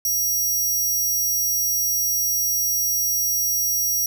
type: tone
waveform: 20% pulse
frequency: 5700 Hz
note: F8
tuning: 34 cents sharp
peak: -14 dBFS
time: 0.05-4.06 s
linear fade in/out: 2 ms
effects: none